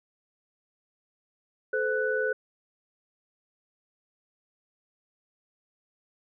sine tone cluster, 434.1 / 514 / 1488 Hz, A4 / C5 / F#6, -23 / -31 / +9 cents, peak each -29 dBFS, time 1.73-2.33 s, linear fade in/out 5 ms, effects none

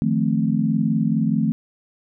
sine chord, F dominant seventh, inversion third, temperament equal, 155.56 / 174.61 / 220 / 261.6 Hz, Eb3 / F3 / A3 / C4, 0 / 0 / 0 / 0 cents, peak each -23 / -24 / -20 / -25 dBFS, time 0.02-1.52 s, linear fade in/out 0 ms, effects none

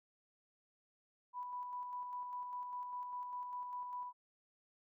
sine tone with tremolo, 987.8 Hz, B5, in tune, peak -40 dBFS, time 1.33-4.13 s, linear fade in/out 50 ms, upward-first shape square, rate 5 Hz, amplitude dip 30%, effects none

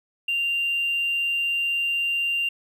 sine tone with hard clipping, 2782 Hz, F7, 7 cents flat, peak -22 dBFS, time 0.28-2.49 s, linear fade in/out 5 ms, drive 1 dB, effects none

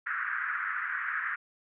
white band-pass noise, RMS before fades -33 dBFS, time 0.06-1.36 s, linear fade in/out 10 ms, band 1300 to 1800 Hz, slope 48 dB/octave, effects none

